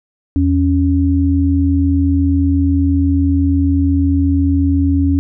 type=tone pair together; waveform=sine; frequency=82.99 / 277.2 Hz; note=E2 / C#4; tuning=+12 / 0 cents; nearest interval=octave + major sixth; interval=2088 cents; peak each=-13 dBFS; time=0.36-5.19 s; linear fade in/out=0 ms; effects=none